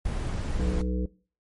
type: noise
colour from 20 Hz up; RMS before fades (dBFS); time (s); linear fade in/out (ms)
brown; -29; 0.05-0.82; 5
type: harmonic tone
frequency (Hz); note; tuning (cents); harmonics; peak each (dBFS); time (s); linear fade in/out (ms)
61.74; B1; 0; 1 / 3 / 5 / 7 / 8; -27 / -30 / -36 / -39 / -38; 0.59-1.06; 5
effects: noise-tail reverb RT60 0.4 s tail -21 dB re dry + MP3 48 kbps